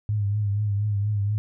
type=tone with vibrato; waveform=sine; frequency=103.1 Hz; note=G#2; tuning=12 cents flat; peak=-21 dBFS; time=0.09-1.38 s; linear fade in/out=0 ms; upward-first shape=triangle; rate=4.2 Hz; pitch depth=65 cents each way; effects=none